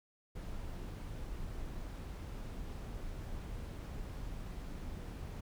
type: noise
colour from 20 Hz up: brown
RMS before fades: -43 dBFS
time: 0.35-5.41 s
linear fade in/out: 10 ms
effects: none